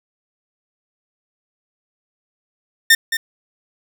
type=tone with echo; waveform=sawtooth; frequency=1815 Hz; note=A#6; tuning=47 cents flat; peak=-4 dBFS; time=2.9-2.95 s; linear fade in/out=5 ms; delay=220 ms; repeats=1; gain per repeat=-10 dB; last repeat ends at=3.17 s; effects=none